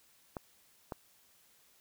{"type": "clicks", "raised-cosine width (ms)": 1, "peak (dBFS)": -24, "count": 2, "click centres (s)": [0.368, 0.922], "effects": ["white hiss -66 dBFS RMS until 1.8 s"]}